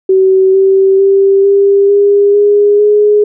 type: tone with pitch steps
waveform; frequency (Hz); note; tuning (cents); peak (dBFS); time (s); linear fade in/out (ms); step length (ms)
sine; 380 / 386 / 392 / 398.2 / 404.5 / 410.8 / 417.3; F#4 / G4 / G4 / G4 / G#4 / G#4 / G#4; +46 / -27 / 0 / +27 / -46 / -19 / +8; -4; 0.09-3.24; 5; 450
effects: none